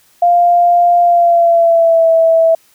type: tone with pitch glide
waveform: sine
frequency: 698.5 to 655.5 Hz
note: F5 to E5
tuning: 0 to -10 cents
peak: -6 dBFS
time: 0.22-2.55 s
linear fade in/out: 5 ms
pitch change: -110 cents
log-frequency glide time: 1.01-2.09 s
effects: white hiss -51 dBFS RMS until 2.74 s